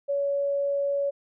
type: tone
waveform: sine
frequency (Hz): 563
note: C#5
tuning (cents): +27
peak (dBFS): -23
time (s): 0.08-1.11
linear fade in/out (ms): 20
effects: none